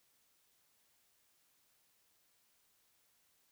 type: silence
effects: white hiss -74 dBFS RMS until 3.51 s